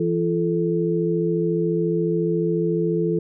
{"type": "tone cluster", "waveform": "sine", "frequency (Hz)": [167.9, 342.5, 436.7], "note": ["E3", "F4", "A4"], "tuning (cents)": [32, -34, -13], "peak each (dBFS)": -23, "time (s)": [0, 3.19], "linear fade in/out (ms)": 5, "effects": []}